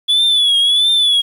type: tone with vibrato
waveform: sine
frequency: 3421 Hz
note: A7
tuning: 49 cents flat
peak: -7 dBFS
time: 0.08-1.22 s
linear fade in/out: 20 ms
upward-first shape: triangle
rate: 1.5 Hz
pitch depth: 93 cents each way
effects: tanh soft clip ceiling -9 dBFS + 7-bit